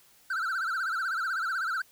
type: tone with vibrato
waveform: triangle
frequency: 1436 Hz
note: F6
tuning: 48 cents sharp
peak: -26 dBFS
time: 0.3-1.82 s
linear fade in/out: 5 ms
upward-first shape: sine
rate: 16 Hz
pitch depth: 160 cents each way
effects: white hiss -60 dBFS RMS until 1.91 s